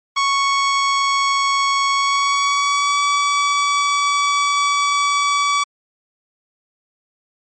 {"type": "tone with pitch glide", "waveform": "sawtooth", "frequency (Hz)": [1108.7, 1144.5], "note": ["C#6", "D6"], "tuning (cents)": [0, -45], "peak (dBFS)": -11, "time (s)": [0.16, 5.64], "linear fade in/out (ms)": 10, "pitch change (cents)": 55, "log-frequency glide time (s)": [1.93, 3], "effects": ["MP3 32 kbps"]}